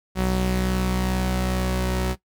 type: tone pair together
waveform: sawtooth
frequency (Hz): 62.44 / 187.1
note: B1 / F#3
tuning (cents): +20 / +20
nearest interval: octave + perfect fifth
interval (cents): 1900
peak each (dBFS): -20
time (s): 0.15-2.16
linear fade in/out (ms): 50
effects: noise-tail reverb RT60 0.1 s tail -17 dB re dry